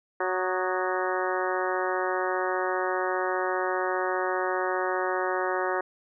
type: harmonic tone with a mistuned harmonic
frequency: 185 Hz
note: F#3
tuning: in tune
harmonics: 2 / 3 / 4 / 5 / 6 / 7 / 8 / 9 / 10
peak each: -30 / -32 / -33 / -34 / -35 / -35 / -36 / -37 / -37 dBFS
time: 0.2-5.81 s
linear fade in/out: 5 ms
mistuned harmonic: 7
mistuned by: -63 cents
effects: none